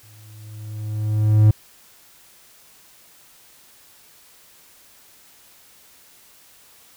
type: tone with exponential growth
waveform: triangle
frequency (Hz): 107.1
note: A2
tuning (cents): -46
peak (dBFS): -6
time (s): 0.03-1.51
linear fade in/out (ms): 5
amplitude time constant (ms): 320
effects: white hiss -51 dBFS RMS until 6.96 s